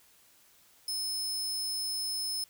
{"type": "tone", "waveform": "sawtooth", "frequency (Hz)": 5210, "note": "E8", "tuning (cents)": -21, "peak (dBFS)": -29, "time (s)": [0.88, 2.44], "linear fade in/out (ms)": 2, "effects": ["white hiss -62 dBFS RMS until 2.49 s"]}